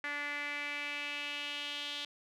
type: tone with band-pass filter sweep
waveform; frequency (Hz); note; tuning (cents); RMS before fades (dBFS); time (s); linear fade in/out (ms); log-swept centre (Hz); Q
sawtooth; 290.3; D4; -20; -39; 0.04-2.05; 2; 1900 to 3400; 4
effects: none